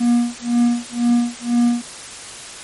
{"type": "tone with tremolo", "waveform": "triangle", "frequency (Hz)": 238.9, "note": "A#3", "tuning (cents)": 43, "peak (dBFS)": -9, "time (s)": [0, 1.82], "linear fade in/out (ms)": 10, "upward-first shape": "sine", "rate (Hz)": 2, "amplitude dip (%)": 100, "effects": ["white hiss -34 dBFS RMS until 2.63 s", "MP3 48 kbps"]}